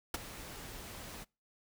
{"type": "noise with ADSR envelope", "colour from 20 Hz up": "pink", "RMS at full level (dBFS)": -32, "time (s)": [0.14, 1.25], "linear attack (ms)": 3, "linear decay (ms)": 21, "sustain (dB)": -15, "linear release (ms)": 27, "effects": ["noise-tail reverb RT60 0.3 s tail -26 dB re dry"]}